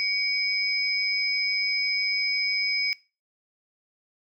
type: tone pair together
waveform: sine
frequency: 2253 / 5051 Hz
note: C#7 / D#8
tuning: +28 / +25 cents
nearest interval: octave + major second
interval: 1397 cents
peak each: -26 / -27 dBFS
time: 0-2.93 s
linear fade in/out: 0 ms
effects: noise-tail reverb RT60 0.3 s tail -20 dB re dry